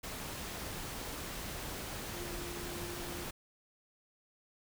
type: tone in noise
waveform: sine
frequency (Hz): 349.2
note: F4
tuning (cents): 0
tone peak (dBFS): -45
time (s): 2.13-3.25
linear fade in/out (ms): 10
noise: pink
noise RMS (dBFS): -42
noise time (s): 0.03-3.31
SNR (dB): -6
effects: none